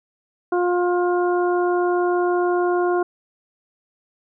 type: harmonic tone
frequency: 354.7 Hz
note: F4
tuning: 27 cents sharp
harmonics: 1 / 2 / 3 / 4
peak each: -18 / -24 / -28 / -30 dBFS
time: 0.52-3.03 s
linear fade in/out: 5 ms
effects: none